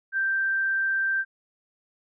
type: tone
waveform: sine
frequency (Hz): 1569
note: G6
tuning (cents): +1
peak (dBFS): -22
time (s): 0.12-1.25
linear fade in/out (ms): 50
effects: none